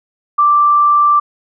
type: tone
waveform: sine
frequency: 1174.7 Hz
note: D6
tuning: in tune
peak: -7 dBFS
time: 0.38-1.2 s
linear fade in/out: 10 ms
effects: none